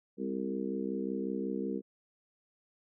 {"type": "harmonic tone with a mistuned harmonic", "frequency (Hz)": 65.41, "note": "C2", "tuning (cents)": 0, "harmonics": [3, 4, 5, 6, 7], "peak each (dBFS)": [-37, -38, -39, -40, -40], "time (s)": [0.17, 1.82], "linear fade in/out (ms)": 50, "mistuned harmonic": 3, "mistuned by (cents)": 38, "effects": []}